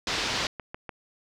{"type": "low-pass noise", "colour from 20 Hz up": "white", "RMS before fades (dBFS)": -29, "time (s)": [0.07, 0.47], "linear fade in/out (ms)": 2, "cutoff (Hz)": 5100, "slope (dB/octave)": 24}
{"type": "click train", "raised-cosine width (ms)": 0.5, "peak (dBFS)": -21, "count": 4, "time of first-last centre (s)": [0.45, 0.892], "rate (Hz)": 6.78}
{"effects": []}